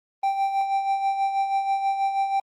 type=tone with tremolo; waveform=triangle; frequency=784 Hz; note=G5; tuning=in tune; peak=-17 dBFS; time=0.23-2.4 s; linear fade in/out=5 ms; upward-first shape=sine; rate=6.2 Hz; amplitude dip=55%; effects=Opus 24 kbps